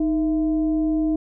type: tone with frequency modulation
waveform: sine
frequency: 311.1 Hz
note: D#4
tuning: in tune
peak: -18 dBFS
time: 0-1.16 s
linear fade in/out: 5 ms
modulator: 355 Hz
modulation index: 0.37
effects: none